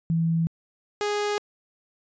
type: tone pair in turn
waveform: sine / sawtooth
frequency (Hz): 164.81 / 414.2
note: E3 / G#4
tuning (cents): 0 / -5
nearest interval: octave + major third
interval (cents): 1595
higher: second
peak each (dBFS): -20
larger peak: neither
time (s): 0.1-0.47 / 1.01-1.38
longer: neither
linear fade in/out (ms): 0
effects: resampled to 16000 Hz